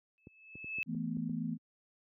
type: tone with exponential growth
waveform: sine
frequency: 2608 Hz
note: E7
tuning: 19 cents flat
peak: -31 dBFS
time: 0.18-0.83 s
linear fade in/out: 0 ms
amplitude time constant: 140 ms
type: clicks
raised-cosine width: 3 ms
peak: -36 dBFS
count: 7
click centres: 0.271 / 0.555 / 0.644 / 0.785 / 0.949 / 1.169 / 1.295 s
type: chord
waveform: sine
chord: E suspended fourth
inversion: none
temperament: equal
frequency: 164.81 / 220 / 246.9 Hz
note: E3 / A3 / B3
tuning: 0 / 0 / 0 cents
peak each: -38 dBFS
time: 0.86-1.58 s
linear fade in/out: 50 ms
effects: high-pass 80 Hz 12 dB/octave